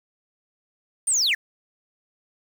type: linear sweep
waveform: sine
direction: down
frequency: 9130 to 1605 Hz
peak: -16 dBFS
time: 1.07-1.35 s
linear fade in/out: 10 ms
effects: tanh soft clip ceiling -17 dBFS + 7-bit